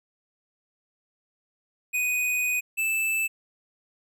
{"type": "tone pair in turn", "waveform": "square", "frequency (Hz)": [2489, 2637], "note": ["D#7", "E7"], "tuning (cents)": [0, 0], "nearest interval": "minor second", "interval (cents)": 100, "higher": "second", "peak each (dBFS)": -24, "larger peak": "neither", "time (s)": [[1.93, 2.61], [2.77, 3.28]], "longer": "first", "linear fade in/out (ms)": 20, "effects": []}